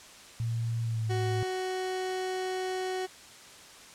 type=tone with pitch glide; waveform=sine; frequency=115.5 to 109.33 Hz; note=A#2 to A2; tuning=-16 to -11 cents; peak=-28 dBFS; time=0.4-1.43 s; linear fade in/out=0 ms; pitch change=-95 cents; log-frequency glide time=0.83-1.12 s
type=tone; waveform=30% pulse; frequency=372.2 Hz; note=F#4; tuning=10 cents sharp; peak=-28 dBFS; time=1.09-3.07 s; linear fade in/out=20 ms
effects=white hiss -50 dBFS RMS until 3.94 s + low-pass 8000 Hz 12 dB/octave